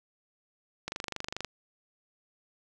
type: click train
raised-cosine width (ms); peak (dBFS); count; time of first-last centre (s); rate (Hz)
0.2; -17; 15; 0.88-1.447; 24.7
effects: none